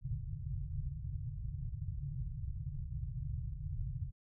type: low-pass noise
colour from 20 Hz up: white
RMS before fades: -40 dBFS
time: 0.01-4.12 s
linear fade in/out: 50 ms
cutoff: 150 Hz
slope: 96 dB/octave
effects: none